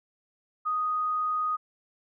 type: tone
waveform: sine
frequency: 1244.5 Hz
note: D#6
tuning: in tune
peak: -25 dBFS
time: 0.65-1.57 s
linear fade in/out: 20 ms
effects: none